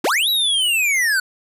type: linear two-way sweep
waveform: square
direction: up then down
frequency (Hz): 206.7 to 3951 to 1462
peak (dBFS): -16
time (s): 0.04-1.2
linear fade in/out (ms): 5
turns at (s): 0.29
effects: resampled to 32000 Hz

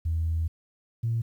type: tone pair in turn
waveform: sine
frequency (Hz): 81.4 / 115.12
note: E2 / A#2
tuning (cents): -21 / -21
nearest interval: tritone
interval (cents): 600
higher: second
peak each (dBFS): -23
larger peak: neither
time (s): 0.05-0.48 / 1.03-1.22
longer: first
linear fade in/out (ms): 10
effects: tanh soft clip ceiling -19 dBFS + 10-bit

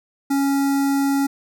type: tone with notch filter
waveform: square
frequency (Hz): 277.2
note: C#4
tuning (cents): 0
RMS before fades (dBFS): -19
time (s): 0.3-1.27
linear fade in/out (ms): 10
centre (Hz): 3000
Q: 0.86
effects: none

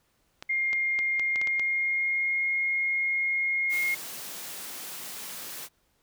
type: clicks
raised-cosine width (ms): 0.2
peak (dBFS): -20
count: 8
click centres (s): 0.425 / 0.731 / 0.99 / 1.196 / 1.359 / 1.415 / 1.473 / 1.596
type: tone with pitch glide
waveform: sine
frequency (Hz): 2122 to 2145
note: C7 to C7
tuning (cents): +24 to +42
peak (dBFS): -24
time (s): 0.49-3.95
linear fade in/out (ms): 10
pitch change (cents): +18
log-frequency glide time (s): 1.19-2.47
type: high-pass noise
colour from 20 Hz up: white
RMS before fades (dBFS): -39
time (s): 3.69-5.69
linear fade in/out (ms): 50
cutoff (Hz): 130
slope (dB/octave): 48
effects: pink hiss -70 dBFS RMS until 6.02 s

